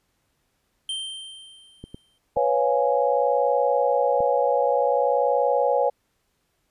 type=tone with exponential decay; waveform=square; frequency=3136 Hz; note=G7; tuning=in tune; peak=-26 dBFS; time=0.89-2.18 s; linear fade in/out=2 ms; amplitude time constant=280 ms
type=clicks; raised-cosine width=3 ms; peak=-24 dBFS; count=4; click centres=1.84 / 1.945 / 2.369 / 4.205 s
type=chord; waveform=sine; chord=C# dominant seventh; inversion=third; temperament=equal; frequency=493.9 / 554.4 / 698.5 / 830.6 Hz; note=B4 / C#5 / E#5 / G#5; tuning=0 / 0 / 0 / 0 cents; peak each=-23 / -22 / -27 / -24 dBFS; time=2.36-5.9 s; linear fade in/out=10 ms
effects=pink hiss -71 dBFS RMS until 6.7 s + resampled to 32000 Hz